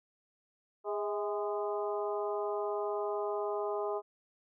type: harmonic tone with a mistuned harmonic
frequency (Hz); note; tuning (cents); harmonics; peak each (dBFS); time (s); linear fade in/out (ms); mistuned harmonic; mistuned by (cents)
205.7; G#3; -16; 2 / 3 / 4 / 5 / 6; -34 / -38 / -40 / -42 / -44; 0.84-4.02; 50; 3; +59
effects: none